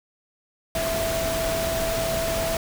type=tone in noise; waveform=sine; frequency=659.3 Hz; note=E5; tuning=in tune; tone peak=-25 dBFS; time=0.75-2.57 s; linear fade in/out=2 ms; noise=pink; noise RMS=-28 dBFS; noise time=0.75-2.57 s; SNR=0 dB; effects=none